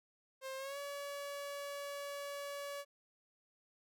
sawtooth tone with pitch glide, 530 to 568 Hz, C5 to C#5, +22 to +42 cents, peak -38 dBFS, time 0.41-2.85 s, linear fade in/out 50 ms, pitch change +120 cents, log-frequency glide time 0.57-0.78 s, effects none

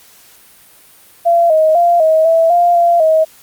sine tone with pitch steps, 683 / 629 / 692 / 635 / 657 / 698 / 688 / 635 Hz, F5 / D#5 / F5 / D#5 / E5 / F5 / F5 / D#5, -39 / +19 / -16 / +35 / -6 / -1 / -26 / +35 cents, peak -7 dBFS, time 1.25-3.25 s, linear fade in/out 20 ms, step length 250 ms, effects white hiss -44 dBFS RMS until 3.42 s + Opus 48 kbps

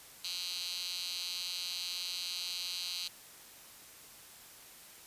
10% pulse tone with high-pass filter, 178.3 Hz, F3, 36 cents sharp, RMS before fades -39 dBFS, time 0.24-3.08 s, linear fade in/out 5 ms, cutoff 3800 Hz, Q 6.1, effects white hiss -54 dBFS RMS until 5.06 s + resampled to 32000 Hz

